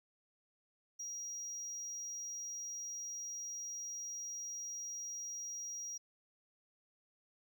triangle tone, 5720 Hz, F8, 41 cents sharp, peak -40 dBFS, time 0.99-5.98 s, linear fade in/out 10 ms, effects none

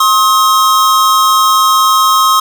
square tone pair together, 1068.8 / 1271 Hz, C6 / D#6, +36 / +36 cents, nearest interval minor third, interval 300 cents, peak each -10 dBFS, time 0-2.4 s, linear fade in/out 5 ms, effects none

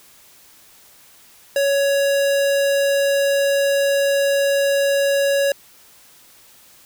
square tone, 558 Hz, C#5, 11 cents sharp, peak -16 dBFS, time 1.56-5.52 s, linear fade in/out 2 ms, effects white hiss -49 dBFS RMS until 6.85 s

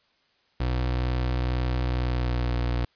30% pulse tone with pitch glide, 62.1 to 60.23 Hz, B1 to B1, +10 to -43 cents, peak -21 dBFS, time 0.6-2.85 s, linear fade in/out 5 ms, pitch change -53 cents, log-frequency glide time 1.87-2.63 s, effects white hiss -66 dBFS RMS until 2.95 s + resampled to 11025 Hz

